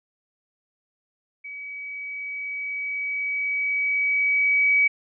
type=tone with level ramp; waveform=sine; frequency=2274 Hz; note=C#7; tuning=44 cents sharp; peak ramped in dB=-34 to -15 dBFS; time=1.44-4.88 s; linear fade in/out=10 ms; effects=none